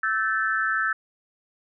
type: tone cluster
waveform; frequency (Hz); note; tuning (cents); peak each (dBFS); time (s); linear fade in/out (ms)
sine; 1319 / 1531 / 1754; E6 / G6 / A6; +1 / -41 / -6; -26; 0.03-0.93; 5
effects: none